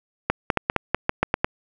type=clicks; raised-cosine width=0.5 ms; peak=-3 dBFS; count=10; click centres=0.3 / 0.502 / 0.573 / 0.699 / 0.763 / 0.946 / 1.094 / 1.23 / 1.341 / 1.445 s; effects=none